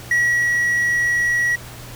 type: tone with ADSR envelope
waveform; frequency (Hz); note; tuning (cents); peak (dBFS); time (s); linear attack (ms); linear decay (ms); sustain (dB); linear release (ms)
triangle; 1921; B6; -48; -12; 0.11-1.56; 3; 360; -2; 10
effects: added 120 Hz sine -38 dBFS peak until 1.95 s + pink hiss -38 dBFS RMS until 1.95 s